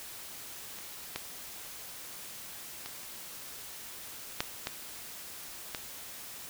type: clicks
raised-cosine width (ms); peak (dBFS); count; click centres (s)
0.2; -28 / -16 / -22 / -30 / -11 / -15 / -17; 7; 0.787 / 1.16 / 2.86 / 3.032 / 4.405 / 4.671 / 5.748
effects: white hiss -45 dBFS RMS until 6.49 s